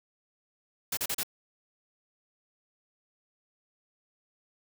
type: noise bursts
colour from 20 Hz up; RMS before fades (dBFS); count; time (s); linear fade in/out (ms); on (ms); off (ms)
white; -31; 4; 0.92-1.233; 5; 52; 35
effects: none